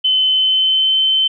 sine tone with pitch glide, 3048 to 3078 Hz, G7 to G7, -49 to -32 cents, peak -11 dBFS, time 0.04-1.28 s, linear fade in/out 10 ms, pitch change +17 cents, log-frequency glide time 0.28-0.98 s, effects none

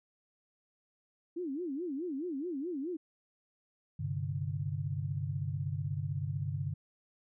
sine tone with vibrato, 311 Hz, D#4, 1 cent flat, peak -34 dBFS, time 1.36-2.97 s, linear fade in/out 10 ms, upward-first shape sine, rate 4.7 Hz, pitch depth 280 cents each way
sine chord, G suspended fourth, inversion none, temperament equal, 98 / 130.81 / 146.83 Hz, G2 / C3 / D3, 0 / 0 / 0 cents, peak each -37 / -38 / -36 dBFS, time 3.99-6.74 s, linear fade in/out 10 ms
effects none

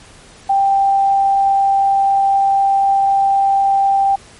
sine tone, 787 Hz, G5, 7 cents sharp, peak -10 dBFS, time 0.49-4.16 s, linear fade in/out 10 ms, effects pink hiss -42 dBFS RMS until 4.39 s + MP3 48 kbps

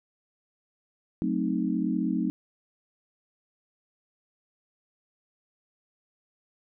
sine chord, F# diminished seventh, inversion none, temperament equal, 185 / 220 / 261.6 / 311.1 Hz, F#3 / A3 / C4 / Eb4, 0 / 0 / 0 / 0 cents, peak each -30 dBFS, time 1.22-2.3 s, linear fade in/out 0 ms, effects none

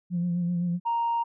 sine tone with vibrato, 174.61 Hz, F3, in tune, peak -23 dBFS, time 0.1-0.8 s, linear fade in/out 50 ms, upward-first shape sine, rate 7.8 Hz, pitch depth 33 cents each way
sine tone, 932.3 Hz, A#5, in tune, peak -22 dBFS, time 0.85-1.24 s, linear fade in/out 20 ms
effects tanh soft clip ceiling -20 dBFS

